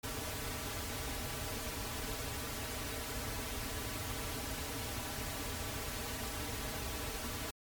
pink noise with comb filter, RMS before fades -40 dBFS, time 0.03-7.51 s, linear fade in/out 10 ms, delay 5.6 ms, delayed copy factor -0.9, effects MP3 96 kbps

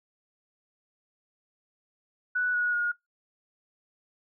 sine tone with pitch steps, 1480 / 1457.1 / 1434.5 Hz, F#6 / F#6 / F6, 0 / -27 / +46 cents, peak -24 dBFS, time 2.35-2.92 s, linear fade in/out 10 ms, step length 190 ms, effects noise-tail reverb RT60 0.2 s tail -26 dB re dry

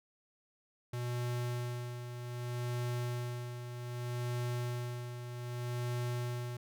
square tone with tremolo, 121.8 Hz, B2, 24 cents flat, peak -34 dBFS, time 0.93-6.57 s, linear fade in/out 5 ms, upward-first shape sine, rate 0.64 Hz, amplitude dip 60%, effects none

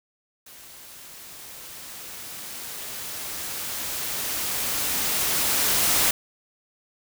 white noise with level ramp, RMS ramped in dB -46 to -20 dBFS, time 0.46-6.11 s, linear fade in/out 5 ms, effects none

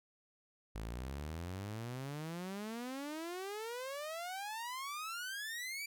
sawtooth exponential sweep, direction up, 51.8 to 2349 Hz, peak -37 dBFS, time 0.75-5.86 s, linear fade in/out 5 ms, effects none

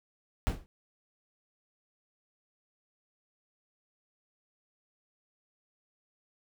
brown noise with exponential decay, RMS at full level -23 dBFS, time 0.47-0.66 s, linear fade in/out 0 ms, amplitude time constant 41 ms, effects none

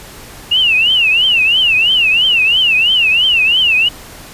sine tone with vibrato, 2794 Hz, F7, in tune, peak -8 dBFS, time 0.51-3.89 s, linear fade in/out 10 ms, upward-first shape triangle, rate 3 Hz, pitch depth 220 cents each way, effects pink hiss -34 dBFS RMS until 4.33 s + resampled to 32000 Hz

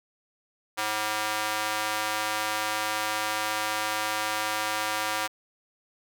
square tone with high-pass filter, 107.3 Hz, A2, 43 cents flat, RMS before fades -29 dBFS, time 0.77-5.28 s, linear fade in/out 20 ms, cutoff 940 Hz, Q 1, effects none

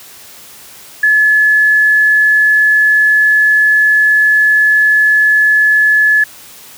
sine tone, 1714 Hz, A6, 46 cents flat, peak -6 dBFS, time 1.03-6.24 s, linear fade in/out 5 ms, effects white hiss -36 dBFS RMS until 6.77 s + high-pass 60 Hz 12 dB/octave

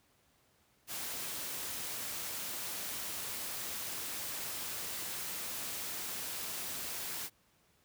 white noise, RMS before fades -40 dBFS, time 0.87-7.3 s, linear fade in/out 50 ms, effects pink hiss -70 dBFS RMS until 7.84 s + high-pass 60 Hz 12 dB/octave

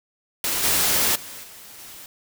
white noise with level steps, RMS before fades -24 / -20 / -38 / -43 / -41 dBFS, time 0.44-2.06 s, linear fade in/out 2 ms, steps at 0.63 / 1.15 / 1.43 / 1.78 s, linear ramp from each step 10 ms, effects none

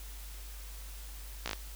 slowing click train, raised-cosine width 0.2 ms, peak -16 dBFS, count 5, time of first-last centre 1.46-1.532 s, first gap 16 ms, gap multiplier 1.08, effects added 50 Hz sine -43 dBFS peak until 1.75 s + white hiss -51 dBFS RMS until 1.75 s

